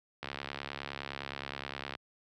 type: click train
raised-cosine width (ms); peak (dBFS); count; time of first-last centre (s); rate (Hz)
0.3; -21; 121; 0.23-1.952; 69.7
effects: high-pass 80 Hz 12 dB/octave